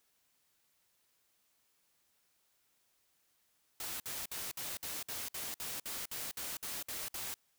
white noise bursts, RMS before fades -41 dBFS, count 14, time 3.8-7.341 s, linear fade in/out 2 ms, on 200 ms, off 57 ms, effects white hiss -75 dBFS RMS until 7.58 s

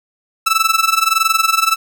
sawtooth tone with amplitude modulation, 1318.5 Hz, E6, in tune, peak -5 dBFS, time 0.46-1.76 s, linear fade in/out 10 ms, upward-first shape sine, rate 21.5 Hz, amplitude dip 85%, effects none

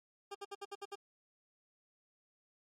20% pulse tone bursts, 401.3 Hz, G4, 41 cents sharp, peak -37 dBFS, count 7, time 0.31-0.956 s, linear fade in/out 10 ms, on 40 ms, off 61 ms, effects low-pass 9000 Hz 12 dB/octave + Opus 48 kbps

